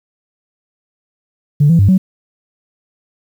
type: tone with pitch steps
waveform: sine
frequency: 146.1 / 167 / 98.7 / 187.6 Hz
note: D3 / E3 / G2 / F#3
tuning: -9 / +23 / +12 / +24 cents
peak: -5 dBFS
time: 1.6-1.98 s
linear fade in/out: 10 ms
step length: 95 ms
effects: tanh soft clip ceiling -2 dBFS + 7-bit